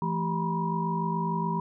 sine tone cluster, 167.9 / 217.7 / 392 / 960 / 1007 Hz, E3 / A3 / G4 / B5 / B5, +32 / -18 / 0 / -49 / +33 cents, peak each -29 / -35 / -37 / -30 / -38 dBFS, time 0.02-1.6 s, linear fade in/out 2 ms, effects none

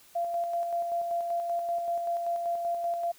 sine tone with tremolo, 687 Hz, F5, 29 cents flat, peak -26 dBFS, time 0.15-3.12 s, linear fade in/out 10 ms, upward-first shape square, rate 5.2 Hz, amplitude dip 35%, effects white hiss -57 dBFS RMS until 3.18 s

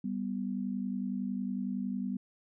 sine tone pair together, 196 / 246.9 Hz, G3 / B3, 0 / 0 cents, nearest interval major third, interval 400 cents, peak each -34 / -35 dBFS, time 0.04-2.17 s, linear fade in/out 5 ms, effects none

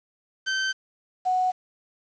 sawtooth / sine tone pair in turn, 1546 / 738.7 Hz, G6 / F#5, -24 / -3 cents, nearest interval octave + minor second, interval 1279 cents, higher first, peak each -20 dBFS, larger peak neither, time 0.46-0.73 / 1.25-1.52 s, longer neither, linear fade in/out 20 ms, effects resampled to 16000 Hz + 8-bit

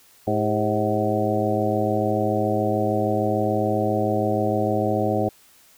harmonic tone with a mistuned harmonic, 106.8 Hz, G#2, 49 cents sharp, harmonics 1 / 2 / 3 / 4 / 5 / 6 / 7, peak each -27 / -27 / -27 / -27 / -27 / -27 / -27 dBFS, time 0.27-5.29 s, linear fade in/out 5 ms, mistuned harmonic 4, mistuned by -86 cents, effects white hiss -54 dBFS RMS until 5.77 s

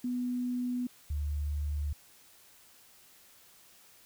sine tone pair in turn, 247.2 / 73.49 Hz, B3 / D2, +2 / +2 cents, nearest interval octave + major sixth, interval 2100 cents, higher first, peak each -30 / -30 dBFS, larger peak neither, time 0.04-0.87 / 1.1-1.93 s, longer neither, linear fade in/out 5 ms, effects white hiss -59 dBFS RMS until 4.05 s

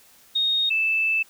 sine tone pair in turn, 3719 / 2635 Hz, A#7 / E7, -5 / -1 cents, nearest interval tritone, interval 596 cents, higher first, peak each -19 dBFS, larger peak neither, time 0.35-0.7 / 0.7-1.23 s, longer second, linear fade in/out 10 ms, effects white hiss -54 dBFS RMS until 1.29 s

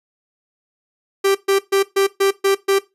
45% pulse tone bursts, 392 Hz, G4, in tune, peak -13 dBFS, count 7, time 1.24-2.79 s, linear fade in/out 10 ms, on 110 ms, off 130 ms, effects noise-tail reverb RT60 0.2 s tail -17 dB re dry + resampled to 32000 Hz

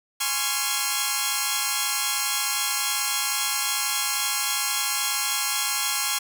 5% pulse chord, Db major seventh, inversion second, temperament equal with one note detuned, 830.6 / 1046.5 / 1108.7 / 1374.5 Hz, Ab5 / C6 / Db6 / F6, 0 / 0 / 0 / -28 cents, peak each -17 dBFS, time 0.2-6.19 s, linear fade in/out 10 ms, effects none

